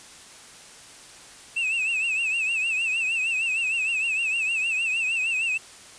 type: tone with vibrato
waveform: triangle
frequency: 2637 Hz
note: E7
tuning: in tune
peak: -21 dBFS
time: 1.56-5.58 s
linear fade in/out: 10 ms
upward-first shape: triangle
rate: 6.5 Hz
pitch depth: 110 cents each way
effects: white hiss -46 dBFS RMS until 5.98 s + resampled to 22050 Hz